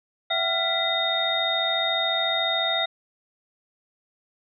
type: tone cluster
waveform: sine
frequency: 666 / 760 / 1384 / 2000 / 3699 Hz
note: E5 / F#5 / F6 / B6 / A#7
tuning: +18 / +46 / -16 / +21 / -14 cents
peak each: -28 / -31 / -32 / -30 / -24 dBFS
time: 0.3-2.86 s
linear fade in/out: 10 ms
effects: none